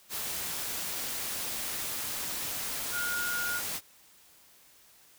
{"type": "tone in noise", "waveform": "sine", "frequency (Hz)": 1429, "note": "F6", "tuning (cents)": 39, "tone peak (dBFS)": -31, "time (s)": [2.91, 3.62], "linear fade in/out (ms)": 50, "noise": "white", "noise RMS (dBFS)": -35, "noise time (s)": [0.09, 3.81], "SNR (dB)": 1, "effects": ["white hiss -59 dBFS RMS until 5.18 s"]}